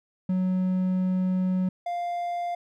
triangle tone pair in turn, 185 / 698.5 Hz, F#3 / F5, 0 / 0 cents, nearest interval octave + major seventh, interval 2300 cents, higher second, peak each -20 / -25 dBFS, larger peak first, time 0.29-1.69 / 1.86-2.55 s, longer first, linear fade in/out 5 ms, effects none

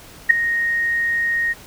sine tone with ADSR envelope, 1864.7 Hz, A#6, in tune, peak -3 dBFS, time 0.29-1.54 s, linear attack 16 ms, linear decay 4 ms, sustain -14 dB, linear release 25 ms, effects pink hiss -42 dBFS RMS until 1.66 s

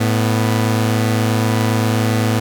sawtooth tone pair together, 109.63 / 246.9 Hz, A2 / B3, -6 / 0 cents, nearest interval octave + major second, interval 1406 cents, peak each -11 / -16 dBFS, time 0-2.4 s, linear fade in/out 10 ms, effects none

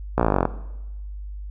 slowing click train, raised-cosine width 1 ms, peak -4 dBFS, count 15, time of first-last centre 0.18-0.453 s, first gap 16 ms, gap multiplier 1.03, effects noise-tail reverb RT60 1.0 s tail -17 dB re dry + added 50 Hz sine -31 dBFS peak until 1.5 s

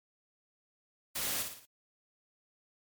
white noise with echo, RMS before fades -35 dBFS, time 1.15-1.43 s, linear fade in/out 10 ms, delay 57 ms, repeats 4, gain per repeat -6 dB, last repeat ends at 1.658 s, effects MP3 96 kbps

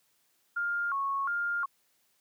sine tone with vibrato, 1244.5 Hz, D#6, in tune, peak -28 dBFS, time 0.56-1.66 s, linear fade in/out 10 ms, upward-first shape square, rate 1.4 Hz, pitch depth 210 cents each way, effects white hiss -71 dBFS RMS until 2.2 s + high-pass 100 Hz 12 dB/octave

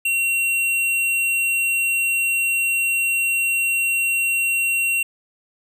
sine tone with hard clipping, 2740 Hz, F7, 34 cents flat, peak -19 dBFS, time 0.05-5.03 s, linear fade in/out 5 ms, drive 13 dB, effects none

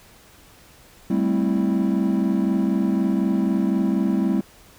triangle chord, A minor seventh, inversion third, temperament equal, 196 / 220 / 261.6 / 329.6 Hz, G3 / A3 / C4 / E4, 0 / 0 / 0 / 0 cents, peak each -19 / -22 / -22 / -23 dBFS, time 1.1-4.41 s, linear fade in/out 5 ms, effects tanh soft clip ceiling -9 dBFS + pink hiss -50 dBFS RMS until 4.78 s

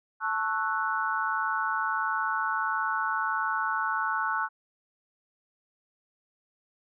sine chord, F# minor seventh, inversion first, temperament equal with one note detuned, 880 / 1103.6 / 1318.5 / 1480 Hz, A5 / C#6 / E6 / F#6, 0 / -8 / 0 / 0 cents, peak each -32 / -32 / -32 / -30 dBFS, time 0.2-4.49 s, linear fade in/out 50 ms, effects none

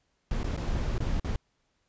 brown noise with dropouts, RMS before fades -29 dBFS, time 0.31-1.36 s, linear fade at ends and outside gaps 1 ms, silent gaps 0.432-0.443 / 0.565-0.575 / 0.981-1.004 / 1.198-1.246 s, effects pink hiss -74 dBFS RMS until 1.88 s + resampled to 16000 Hz

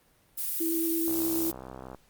violet noise, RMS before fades -31 dBFS, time 0.37-1.52 s, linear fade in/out 20 ms
sine tone with vibrato, 329.6 Hz, E4, in tune, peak -27 dBFS, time 0.6-1.51 s, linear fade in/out 10 ms, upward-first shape sine, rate 9.2 Hz, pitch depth 13 cents each way
click train, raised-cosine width 1 ms, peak -27 dBFS, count 57, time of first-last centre 1.08-1.947 s, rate 64.6 Hz
effects pink hiss -64 dBFS RMS until 2.09 s + Opus 32 kbps

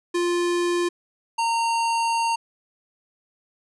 square tone pair in turn, 349.2 / 920.5 Hz, F4 / A#5, 0 / -22 cents, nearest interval octave + perfect fourth, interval 1678 cents, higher second, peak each -21 dBFS, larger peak neither, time 0.14-0.89 / 1.38-2.36 s, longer second, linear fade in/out 10 ms, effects resampled to 24000 Hz

